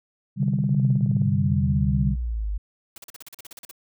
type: chord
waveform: sine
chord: C suspended second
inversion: none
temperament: just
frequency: 130.81 / 147.16 / 196.22 Hz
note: C3 / D3 / G3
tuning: 0 / +4 / +2 cents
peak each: -24 dBFS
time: 0.36-2.16 s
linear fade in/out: 50 ms
type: click train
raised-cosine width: 2 ms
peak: -29 dBFS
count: 16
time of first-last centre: 0.43-1.219 s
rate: 19 Hz
type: exponential sweep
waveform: sine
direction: down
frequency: 152.4 to 48.65 Hz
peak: -24 dBFS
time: 0.61-2.58 s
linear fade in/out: 10 ms
type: noise bursts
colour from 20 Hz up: white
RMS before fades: -41 dBFS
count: 13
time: 2.96-3.712 s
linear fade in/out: 2 ms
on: 20 ms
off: 41 ms
effects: none